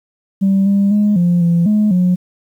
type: tone with pitch steps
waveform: sine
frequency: 194.5 / 199.1 / 208 / 174.8 / 170.5 / 211.4 / 180.5 Hz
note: G3 / G3 / G#3 / F3 / F3 / G#3 / F#3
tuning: -13 / +27 / +3 / +2 / -41 / +31 / -43 cents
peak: -8 dBFS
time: 0.41-2.16 s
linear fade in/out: 20 ms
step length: 250 ms
effects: tanh soft clip ceiling -7 dBFS + 8-bit